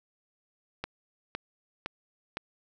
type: click train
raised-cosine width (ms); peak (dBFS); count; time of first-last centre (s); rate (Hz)
0.3; -17; 4; 0.84-2.371; 1.96
effects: none